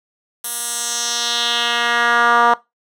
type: tone with band-pass filter sweep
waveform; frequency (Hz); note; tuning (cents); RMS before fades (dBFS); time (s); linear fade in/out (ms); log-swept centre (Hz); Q
10% pulse; 237.2; A#3; +30; -17; 0.44-2.54; 5; 12000 to 1000; 2
effects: noise-tail reverb RT60 0.2 s tail -20 dB re dry